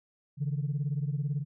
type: beating tone pair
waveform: sine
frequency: 139.1 / 157.1 Hz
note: C#3 / D#3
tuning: +6 / +17 cents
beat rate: 18 Hz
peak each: -29 / -32 dBFS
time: 0.37-1.45 s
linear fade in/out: 50 ms
effects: tanh soft clip ceiling -23 dBFS